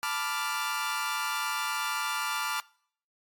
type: chord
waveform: sawtooth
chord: B half-diminished seventh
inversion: third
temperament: equal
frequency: 880 / 987.8 / 1174.7 / 1396.9 Hz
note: A5 / B5 / D6 / F6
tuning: 0 / 0 / 0 / 0 cents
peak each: -33 / -34 / -30 / -30 dBFS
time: 0.03-2.6 s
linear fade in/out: 0 ms
effects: noise-tail reverb RT60 0.6 s tail -24 dB re dry + AAC 64 kbps